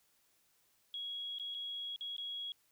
sine tone with dropouts, 3319 Hz, G#7, 2 cents flat, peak -39 dBFS, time 0.94-2.52 s, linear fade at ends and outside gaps 1 ms, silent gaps 1.385-1.397 / 1.543-1.547 / 1.961-2.009 / 2.165-2.181 s, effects white hiss -73 dBFS RMS until 2.71 s

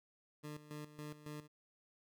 20% pulse tone with tremolo, 150 Hz, D3, 37 cents sharp, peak -40 dBFS, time 0.43-1.48 s, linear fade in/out 20 ms, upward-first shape square, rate 3.6 Hz, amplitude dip 75%, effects none

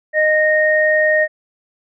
sine tone pair together, 617 / 1855.3 Hz, D#5 / A#6, -15 / -9 cents, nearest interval octave + perfect fifth, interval 1906 cents, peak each -14 dBFS, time 0.13-1.28 s, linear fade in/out 50 ms, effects none

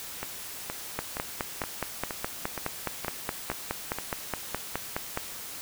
two click trains, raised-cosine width 0.5 ms, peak -17 / -13 dBFS, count 9 / 21, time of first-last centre 0.23-3.986 / 0.99-5.174 s, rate 2.13 / 4.78 Hz, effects white hiss -40 dBFS RMS until 5.61 s

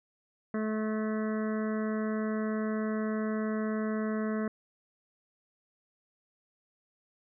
harmonic tone, 216.7 Hz, A3, 26 cents flat, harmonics 1 / 2 / 3 / 5 / 6 / 7 / 8 / 9, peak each -30 / -36 / -40 / -44 / -46 / -47 / -48 / -49 dBFS, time 0.54-4.48 s, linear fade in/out 2 ms, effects none

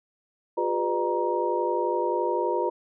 sine tone cluster, 355.9 / 407.5 / 497.2 / 601 / 941 Hz, F4 / G#4 / B4 / D5 / A#5, +33 / -33 / +12 / +40 / +16 cents, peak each -28 / -31 / -29 / -32 / -28 dBFS, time 0.57-2.7 s, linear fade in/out 10 ms, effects none

